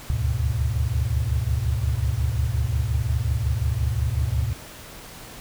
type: tone cluster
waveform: sine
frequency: 70 / 75.6 / 102.6 / 122.2 Hz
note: C#2 / D#2 / G#2 / B2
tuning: +18 / -49 / -21 / -18 cents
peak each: -26 dBFS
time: 0.1-4.53 s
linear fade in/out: 0 ms
effects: pink hiss -41 dBFS RMS until 5.4 s